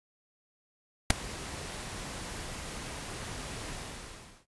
pink noise with ADSR envelope, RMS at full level -17 dBFS, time 1.1-4.46 s, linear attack 5 ms, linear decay 6 ms, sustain -23 dB, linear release 730 ms, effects noise-tail reverb RT60 0.1 s tail -19 dB re dry + resampled to 24000 Hz

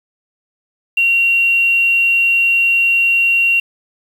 sine tone with quantisation, 2750 Hz, F7, 27 cents flat, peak -10 dBFS, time 0.97-3.6 s, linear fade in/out 5 ms, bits 6, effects none

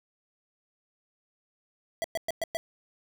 square tone bursts, 659.3 Hz, E5, in tune, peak -28 dBFS, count 5, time 2.02-2.57 s, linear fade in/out 0 ms, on 22 ms, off 110 ms, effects none

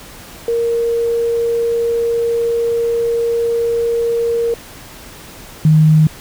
sine tone pair in turn, 466.2 / 155.58 Hz, A#4 / D#3, 0 / 0 cents, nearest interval octave + perfect fifth, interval 1900 cents, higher first, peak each -13 / -6 dBFS, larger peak second, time 0.48-4.54 / 5.65-6.07 s, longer first, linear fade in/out 2 ms, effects pink hiss -36 dBFS RMS until 6.2 s

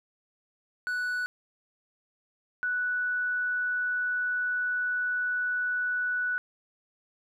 triangle / sine tone pair in turn, 1480 / 1480 Hz, F#6 / F#6, 0 / 0 cents, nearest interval unison, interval 0 cents, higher neither, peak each -26 dBFS, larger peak neither, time 0.87-1.26 / 2.63-6.38 s, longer second, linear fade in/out 0 ms, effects none

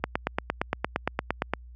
click train, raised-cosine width 0.5 ms, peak -9 dBFS, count 14, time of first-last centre 0.04-1.536 s, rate 8.69 Hz, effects added 60 Hz sine -34 dBFS peak until 1.75 s + high-pass 100 Hz 12 dB/octave

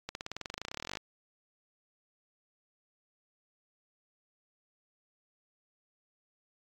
accelerating click train, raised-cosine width 0.2 ms, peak -20 dBFS, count 26, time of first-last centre 0.09-0.972 s, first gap 61 ms, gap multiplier 0.95, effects AAC 64 kbps

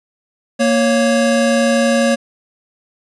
square tone pair together, 233.1 / 554.4 Hz, A#3 / C#5, 0 / 0 cents, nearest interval octave + minor third, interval 1500 cents, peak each -15 dBFS, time 0.59-2.16 s, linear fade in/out 20 ms, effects resampled to 24000 Hz

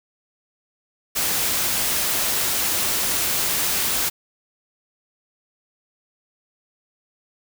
white noise, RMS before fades -22 dBFS, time 1.15-4.1 s, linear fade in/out 20 ms, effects none

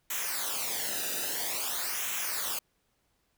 white noise with flanger, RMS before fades -33 dBFS, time 0.1-2.59 s, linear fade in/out 5 ms, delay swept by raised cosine 0.21 to 0.93 ms, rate 0.5 Hz, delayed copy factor -0.75, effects pink hiss -74 dBFS RMS until 3.37 s

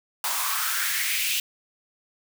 white noise with high-pass filter sweep, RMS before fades -26 dBFS, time 0.24-1.4 s, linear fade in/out 2 ms, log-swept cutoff 850 to 2900 Hz, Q 3.5, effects none

